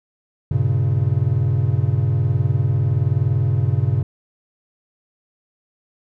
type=chord; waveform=triangle; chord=G diminished; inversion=none; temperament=equal with one note detuned; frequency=98 / 119.06 / 138.59 Hz; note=G2 / Bb2 / Db3; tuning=0 / +37 / 0 cents; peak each=-18 dBFS; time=0.51-4.03 s; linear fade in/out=5 ms; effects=none